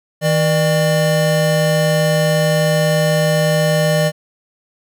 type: tone pair together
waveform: square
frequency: 158.92 / 600 Hz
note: D#3 / D5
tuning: +37 / +37 cents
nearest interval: octave + major seventh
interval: 2300 cents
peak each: -16 dBFS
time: 0.21-4.12 s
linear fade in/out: 50 ms
effects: none